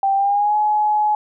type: tone with pitch glide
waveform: sine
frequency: 784 to 845.1 Hz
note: G5 to G#5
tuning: 0 to +30 cents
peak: -14 dBFS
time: 0.03-1.15 s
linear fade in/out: 2 ms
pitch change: +130 cents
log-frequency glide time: 0.15-0.56 s
effects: none